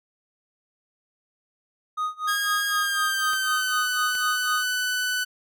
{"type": "tone with tremolo", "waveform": "triangle", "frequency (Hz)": 1244.5, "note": "D#6", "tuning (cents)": 0, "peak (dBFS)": -21, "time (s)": [1.97, 4.64], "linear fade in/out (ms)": 10, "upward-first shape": "sine", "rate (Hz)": 4, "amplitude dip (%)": 95}
{"type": "tone with pitch glide", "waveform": "sawtooth", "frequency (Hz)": [1632, 1496.6], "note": ["G#6", "F#6"], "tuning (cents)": [-31, 19], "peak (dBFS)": -20, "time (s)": [2.27, 5.25], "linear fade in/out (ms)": 20, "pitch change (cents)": -150, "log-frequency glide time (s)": [2.69, 3.84]}
{"type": "clicks", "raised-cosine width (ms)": 0.2, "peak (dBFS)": -21, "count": 2, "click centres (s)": [3.334, 4.152]}
{"effects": []}